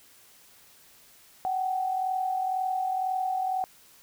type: tone pair together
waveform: sine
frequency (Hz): 750 / 792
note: F#5 / G5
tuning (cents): +23 / +18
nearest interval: minor second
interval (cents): 95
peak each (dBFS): -26 / -35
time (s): 1.45-3.64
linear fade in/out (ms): 0
effects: white hiss -56 dBFS RMS until 4.02 s

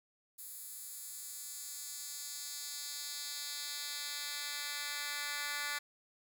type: tone with high-pass filter sweep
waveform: 10% pulse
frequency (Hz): 290.6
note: D4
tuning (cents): -18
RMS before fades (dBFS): -42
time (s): 0.38-5.79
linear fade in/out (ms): 10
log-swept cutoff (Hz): 11000 to 1900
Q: 1.1
effects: none

